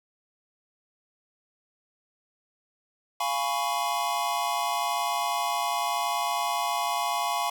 square chord, C# dominant seventh, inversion first, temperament equal, 698.5 / 830.6 / 987.8 / 1108.7 Hz, E#5 / G#5 / B5 / C#6, 0 / 0 / 0 / 0 cents, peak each -32 dBFS, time 3.2-7.5 s, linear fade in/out 5 ms, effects none

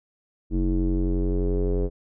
square tone with low-pass filter sweep, 45.79 Hz, F#1, 17 cents flat, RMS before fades -23 dBFS, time 0.5-1.9 s, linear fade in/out 50 ms, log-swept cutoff 300 to 450 Hz, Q 5.2, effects none

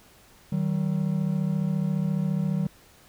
triangle tone pair together, 155.38 / 189.9 Hz, D#3 / F#3, -2 / +45 cents, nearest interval minor third, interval 347 cents, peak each -24 dBFS, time 0.52-2.67 s, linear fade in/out 5 ms, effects pink hiss -55 dBFS RMS until 3.08 s

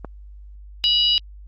click, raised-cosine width 1 ms, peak -17 dBFS, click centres 0.047 s
harmonic tone, 975 Hz, B5, 23 cents flat, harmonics 3 / 4 / 5, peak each -17 / -21 / -23 dBFS, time 0.84-1.18 s, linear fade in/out 0 ms
effects added 50 Hz sine -38 dBFS peak until 1.47 s + Opus 32 kbps

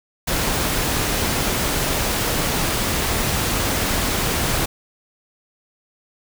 pink noise, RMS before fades -21 dBFS, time 0.27-4.66 s, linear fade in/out 10 ms, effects none

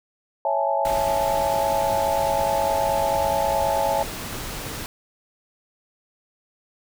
sine chord, A major seventh, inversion first, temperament equal, 554.4 / 659.3 / 830.6 / 880 Hz, C#5 / E5 / G#5 / A5, 0 / 0 / 0 / 0 cents, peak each -25 dBFS, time 0.45-4.03 s, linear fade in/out 2 ms
pink noise, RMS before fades -32 dBFS, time 0.85-4.86 s, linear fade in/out 0 ms
effects none

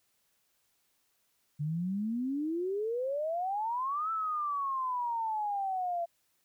sine exponential two-way sweep, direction up then down, 143.6 to 1332 to 674 Hz, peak -30 dBFS, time 1.59-6.06 s, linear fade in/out 20 ms, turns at 4.11 s, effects white hiss -74 dBFS RMS until 6.44 s

